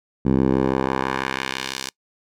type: tone with band-pass filter sweep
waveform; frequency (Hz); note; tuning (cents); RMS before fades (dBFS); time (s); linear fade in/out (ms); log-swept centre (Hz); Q
10% pulse; 66; C2; +16; -22; 0.25-1.9; 10; 210 to 6000; 0.93
effects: noise-tail reverb RT60 0.1 s tail -25 dB re dry